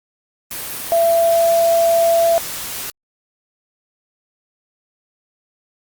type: tone in noise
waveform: sine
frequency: 671 Hz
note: E5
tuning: 31 cents sharp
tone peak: -11 dBFS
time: 0.92-2.38 s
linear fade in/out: 0 ms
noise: white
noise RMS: -27 dBFS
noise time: 0.51-2.9 s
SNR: +13 dB
effects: Opus 32 kbps